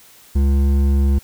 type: tone with hard clipping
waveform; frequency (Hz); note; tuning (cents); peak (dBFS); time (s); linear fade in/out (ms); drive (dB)
triangle; 69.3; C#2; 0; -14; 0.35-1.19; 10; 13
effects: white hiss -47 dBFS RMS until 1.23 s